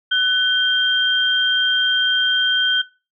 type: tone pair together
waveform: sine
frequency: 1500 / 3181 Hz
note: F#6 / G7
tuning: +23 / +25 cents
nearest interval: octave + minor second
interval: 1302 cents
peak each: -17 dBFS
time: 0.11-2.82 s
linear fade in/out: 10 ms
effects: noise-tail reverb RT60 0.3 s tail -19 dB re dry